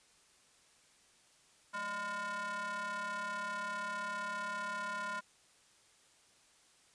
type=ring-modulated tone; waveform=square; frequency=200.4 Hz; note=G3; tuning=38 cents sharp; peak=-35 dBFS; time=1.73-5.21 s; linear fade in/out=20 ms; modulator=1220 Hz; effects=white hiss -66 dBFS RMS until 6.94 s + resampled to 22050 Hz